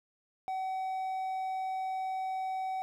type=tone with hard clipping; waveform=triangle; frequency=757 Hz; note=F#5; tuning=39 cents sharp; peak=-33 dBFS; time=0.48-2.82 s; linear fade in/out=0 ms; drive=6 dB; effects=none

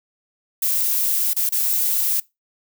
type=noise with dropouts; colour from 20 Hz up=violet; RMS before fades=-20 dBFS; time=0.62-2.2 s; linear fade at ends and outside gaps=5 ms; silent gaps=1.334-1.364 / 1.492-1.521 s; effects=noise-tail reverb RT60 0.2 s tail -21 dB re dry

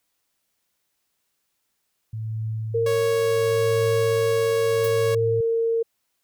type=tone with tremolo; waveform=sine; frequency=110.3 Hz; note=A2; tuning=5 cents sharp; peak=-24 dBFS; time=2.13-5.41 s; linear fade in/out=5 ms; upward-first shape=triangle; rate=0.72 Hz; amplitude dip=75%
type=tone with pitch glide; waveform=sine; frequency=460 to 457.4 Hz; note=A#4 to A#4; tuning=-23 to -33 cents; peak=-19 dBFS; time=2.74-5.83 s; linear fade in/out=10 ms; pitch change=-10 cents; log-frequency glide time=3.08-3.32 s
type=tone; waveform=sawtooth; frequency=554.4 Hz; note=C#5; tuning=in tune; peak=-22 dBFS; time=2.86-5.15 s; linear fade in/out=5 ms
type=noise with exponential decay; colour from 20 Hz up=violet; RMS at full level=-29 dBFS; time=4.84-4.95 s; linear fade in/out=5 ms; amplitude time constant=23 ms
effects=white hiss -74 dBFS RMS until 6.23 s

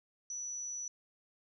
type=tone; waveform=sine; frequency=5920 Hz; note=F#8; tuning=in tune; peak=-38 dBFS; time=0.3-0.88 s; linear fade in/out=2 ms; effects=none

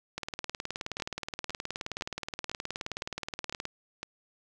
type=two click trains; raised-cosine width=0.2 ms; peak=-17 / -19 dBFS; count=67 / 7; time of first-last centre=0.18-3.654 / 1-4.03 s; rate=19 / 1.98 Hz; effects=none

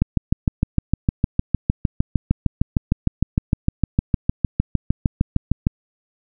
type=click train; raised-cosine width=5 ms; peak=-3 dBFS; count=38; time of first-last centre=0.02-5.669 s; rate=6.55 Hz; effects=none

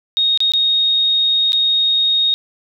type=tone with dropouts; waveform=sine; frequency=3729 Hz; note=A#7; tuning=in tune; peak=-12 dBFS; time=0.17-2.34 s; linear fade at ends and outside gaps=0 ms; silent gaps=0.375-0.404 / 0.52-0.536 / 1.521-1.531 s; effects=none

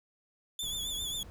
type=tone with vibrato; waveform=sawtooth; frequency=3460 Hz; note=A7; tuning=30 cents flat; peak=-31 dBFS; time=0.59-1.23 s; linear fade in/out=2 ms; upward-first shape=triangle; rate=7.5 Hz; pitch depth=74 cents each way
type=noise; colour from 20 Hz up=brown; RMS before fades=-47 dBFS; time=0.63-1.3 s; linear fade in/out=0 ms
effects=none

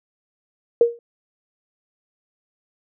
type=tone with exponential decay; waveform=sine; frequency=470.2 Hz; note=A#4; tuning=15 cents sharp; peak=-7 dBFS; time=0.81-0.99 s; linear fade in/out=2 ms; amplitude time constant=39 ms; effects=none

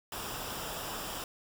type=noise with comb filter; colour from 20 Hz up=pink; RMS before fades=-39 dBFS; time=0.12-1.24 s; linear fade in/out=2 ms; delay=0.47 ms; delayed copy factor=-0.55; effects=none

